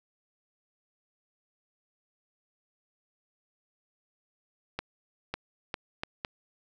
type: accelerating click train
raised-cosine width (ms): 0.3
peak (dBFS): -16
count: 5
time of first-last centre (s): 4.79-6.249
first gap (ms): 550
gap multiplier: 0.73
effects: none